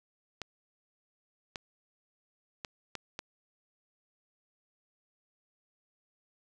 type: clicks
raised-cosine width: 0.2 ms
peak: -20 dBFS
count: 5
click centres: 0.417 / 1.558 / 2.648 / 2.953 / 3.191 s
effects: none